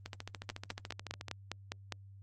two click trains, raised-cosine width 0.2 ms, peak -20 / -24 dBFS, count 8 / 18, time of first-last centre 0.5-1.923 / 0.06-1.283 s, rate 4.92 / 13.9 Hz, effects added 98 Hz sine -51 dBFS peak until 2.22 s + Opus 32 kbps

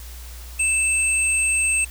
sine tone pair together, 2637 / 8377 Hz, E7 / C9, 0 / +1 cents, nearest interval octave + minor sixth, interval 2001 cents, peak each -20 dBFS, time 0.59-1.85 s, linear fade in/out 10 ms, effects added 60 Hz sine -35 dBFS peak until 1.9 s + white hiss -43 dBFS RMS until 1.9 s

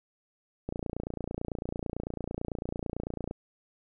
click train, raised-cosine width 2 ms, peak -20 dBFS, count 77, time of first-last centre 0.69-3.311 s, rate 29 Hz, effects none

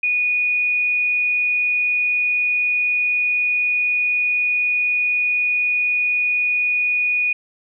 sine tone, 2464 Hz, D#7, 17 cents flat, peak -16 dBFS, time 0.03-7.33 s, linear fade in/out 5 ms, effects none

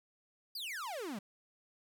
45% pulse exponential sweep, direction down, 4978 to 185 Hz, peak -39 dBFS, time 0.55-1.19 s, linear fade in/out 5 ms, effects none

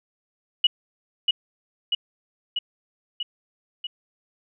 sine tone with echo, 2925 Hz, F#7, 21 cents flat, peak -13 dBFS, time 0.64-0.67 s, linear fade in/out 5 ms, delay 640 ms, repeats 5, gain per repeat -3 dB, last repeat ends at 3.87 s, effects none

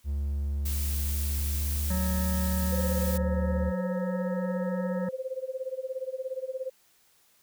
triangle tone with pitch glide, 71.1 to 74.25 Hz, C#2 to D2, +45 to +20 cents, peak -25 dBFS, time 0.04-3.73 s, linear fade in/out 50 ms, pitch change +75 cents, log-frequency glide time 0.41-2.9 s
blue noise, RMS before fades -36 dBFS, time 0.65-3.18 s, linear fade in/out 10 ms
harmonic tone, 185 Hz, F#3, in tune, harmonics 1 / 3 / 5 / 7 / 9 / 10, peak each -29 / -39 / -43 / -46 / -48 / -49 dBFS, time 1.9-5.09 s, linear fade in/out 5 ms
sine tone with tremolo, 521 Hz, C5, 7 cents flat, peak -28 dBFS, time 2.72-6.7 s, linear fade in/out 5 ms, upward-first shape sine, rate 17 Hz, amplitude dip 90%
effects white hiss -64 dBFS RMS until 7.42 s

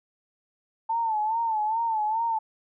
sine tone with vibrato, 886 Hz, A5, 12 cents sharp, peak -23 dBFS, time 0.89-2.39 s, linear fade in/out 10 ms, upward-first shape sine, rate 2.4 Hz, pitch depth 83 cents each way, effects none

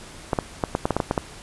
clicks, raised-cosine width 1 ms, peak -6 dBFS, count 10, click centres 0.332 / 0.388 / 0.638 / 0.751 / 0.855 / 0.907 / 0.966 / 1.002 / 1.111 / 1.178 s, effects pink hiss -42 dBFS RMS until 1.42 s + resampled to 24000 Hz

